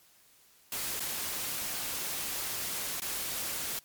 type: noise with dropouts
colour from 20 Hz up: white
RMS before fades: -35 dBFS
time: 0.72-3.79 s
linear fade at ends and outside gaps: 2 ms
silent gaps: 0.996-1.003 / 3.001-3.019 s
effects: white hiss -62 dBFS RMS until 3.84 s + MP3 96 kbps